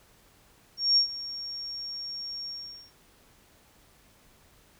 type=tone with ADSR envelope; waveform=sine; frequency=5540 Hz; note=F8; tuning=15 cents flat; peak=-17 dBFS; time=0.77-2.92 s; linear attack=200 ms; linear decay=100 ms; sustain=-17 dB; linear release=450 ms; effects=pink hiss -60 dBFS RMS until 4.79 s